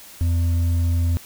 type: tone with hard clipping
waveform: sine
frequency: 85.1 Hz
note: F2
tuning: 44 cents flat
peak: -18 dBFS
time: 0.21-1.17 s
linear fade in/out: 0 ms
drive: 4 dB
effects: white hiss -43 dBFS RMS until 1.25 s